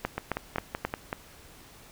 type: two click trains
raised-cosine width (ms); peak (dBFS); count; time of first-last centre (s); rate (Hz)
0.5; -12 / -15; 4 / 6; 0.05-0.85 / 0.18-1.129; 3.75 / 5.27
effects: pink hiss -52 dBFS RMS until 1.91 s